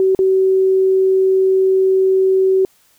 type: tone with dropouts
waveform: sine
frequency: 380 Hz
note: F#4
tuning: 46 cents sharp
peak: -10 dBFS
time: 0-2.65 s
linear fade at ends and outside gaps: 1 ms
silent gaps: 0.149-0.19 s
effects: white hiss -55 dBFS RMS until 2.98 s